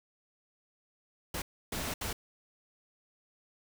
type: noise bursts at uneven times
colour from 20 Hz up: pink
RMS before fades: -36 dBFS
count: 3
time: 1.34-1.42 / 1.72-1.94 / 2.01-2.13 s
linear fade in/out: 5 ms
effects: none